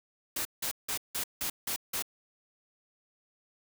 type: noise bursts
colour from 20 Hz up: white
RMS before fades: -33 dBFS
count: 7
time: 0.36-2.024 s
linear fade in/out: 5 ms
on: 92 ms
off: 170 ms
effects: none